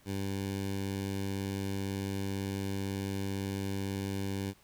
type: tone with notch filter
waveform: 15% pulse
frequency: 98 Hz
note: G2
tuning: in tune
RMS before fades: -35 dBFS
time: 0.05-4.54 s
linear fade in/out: 50 ms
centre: 1200 Hz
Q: 1.3
effects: pink hiss -63 dBFS RMS until 4.63 s